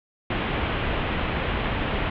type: low-pass noise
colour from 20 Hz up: pink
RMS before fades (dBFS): -26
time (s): 0.3-2.1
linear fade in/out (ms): 5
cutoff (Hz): 3300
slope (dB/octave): 48
effects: none